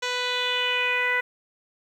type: tone with low-pass filter sweep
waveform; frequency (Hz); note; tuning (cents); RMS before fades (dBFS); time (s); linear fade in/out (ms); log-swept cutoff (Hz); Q
10% pulse; 495.5; B4; +6; -25; 0.02-1.21; 10; 5100 to 1900; 3.9
effects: 9-bit